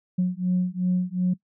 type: beating tone pair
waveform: sine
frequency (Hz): 180.1 / 182.8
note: F#3 / F#3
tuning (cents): -46 / -21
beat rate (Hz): 2.7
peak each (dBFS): -23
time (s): 0.18-1.34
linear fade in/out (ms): 10
effects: noise-tail reverb RT60 0.1 s tail -20 dB re dry + tanh soft clip ceiling -15 dBFS